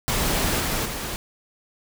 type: noise with level steps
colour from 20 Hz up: pink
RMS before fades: -23 / -25 / -30 dBFS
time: 0.08-1.16 s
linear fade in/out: 0 ms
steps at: 0.59 / 0.85 s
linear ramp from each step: 10 ms
effects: none